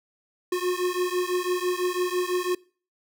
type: beating tone pair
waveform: square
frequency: 358.2 / 364.2 Hz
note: F4 / F#4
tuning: +44 / -27 cents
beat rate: 6 Hz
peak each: -27 / -28 dBFS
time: 0.52-2.55 s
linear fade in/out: 5 ms
effects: noise-tail reverb RT60 0.4 s tail -23 dB re dry